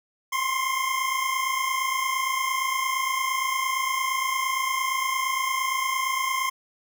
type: tone pair together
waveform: 25% pulse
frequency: 1041.3 / 1070 Hz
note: C6 / C6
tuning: -9 / +38 cents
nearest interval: unison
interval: 47 cents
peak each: -23 dBFS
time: 0.32-6.5 s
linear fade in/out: 10 ms
effects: none